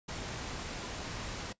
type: noise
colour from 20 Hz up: pink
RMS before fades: -40 dBFS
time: 0.08-1.53 s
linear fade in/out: 10 ms
effects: noise-tail reverb RT60 0.1 s tail -19 dB re dry + resampled to 16000 Hz